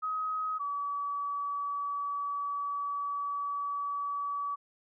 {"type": "tone pair in turn", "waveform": "sine", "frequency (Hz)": [1265, 1143.3], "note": ["D#6", "D6"], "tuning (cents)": [28, -47], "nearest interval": "major second", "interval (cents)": 175, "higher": "first", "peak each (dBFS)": [-30, -31], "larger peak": "first", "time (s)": [[0.02, 0.59], [0.59, 4.56]], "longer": "second", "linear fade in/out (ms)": 20, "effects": []}